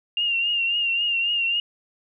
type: tone with vibrato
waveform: sine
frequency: 2794 Hz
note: F7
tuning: in tune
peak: -20 dBFS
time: 0.17-1.6 s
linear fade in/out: 2 ms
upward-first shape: triangle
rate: 3.7 Hz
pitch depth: 55 cents each way
effects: none